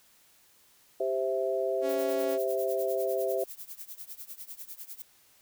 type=chord; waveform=sine; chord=C major; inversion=second; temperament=equal; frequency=392 / 523.3 / 659.3 Hz; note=G4 / C5 / E5; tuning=0 / 0 / 0 cents; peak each=-31 dBFS; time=1-3.44 s; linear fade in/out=5 ms
type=tone; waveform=sawtooth; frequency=278.4 Hz; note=C#4; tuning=8 cents sharp; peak=-31 dBFS; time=1.81-2.39 s; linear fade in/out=50 ms
type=noise with tremolo; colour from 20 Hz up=violet; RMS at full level=-40 dBFS; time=1.89-5.02 s; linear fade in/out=0 ms; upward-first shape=triangle; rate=10 Hz; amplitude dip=100%
effects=white hiss -62 dBFS RMS until 5.41 s